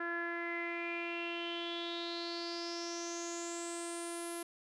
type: tone with low-pass filter sweep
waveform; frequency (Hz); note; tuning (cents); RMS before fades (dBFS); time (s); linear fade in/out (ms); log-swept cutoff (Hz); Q
sawtooth; 341.1; F4; -41; -40; 0-4.43; 5; 1600 to 11000; 8.3
effects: none